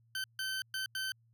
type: tone bursts at uneven times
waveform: 20% pulse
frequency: 1539 Hz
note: G6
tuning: 32 cents flat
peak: -30 dBFS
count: 4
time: 0.15-0.24 / 0.39-0.62 / 0.74-0.86 / 0.95-1.12 s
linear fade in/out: 2 ms
effects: added 115 Hz sine -65 dBFS peak until 1.33 s